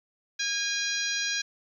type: harmonic tone with a mistuned harmonic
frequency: 818 Hz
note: G#5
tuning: 26 cents flat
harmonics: 2 / 3 / 4 / 5 / 6 / 7 / 8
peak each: -32 / -35 / -37 / -33 / -37 / -34 / -39 dBFS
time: 0.39-1.42 s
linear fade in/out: 10 ms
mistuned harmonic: 5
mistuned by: -21 cents
effects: 10-bit